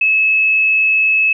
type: tone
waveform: sine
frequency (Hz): 2592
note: E7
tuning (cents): -30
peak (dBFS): -10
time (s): 0.01-1.33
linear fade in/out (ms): 5
effects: none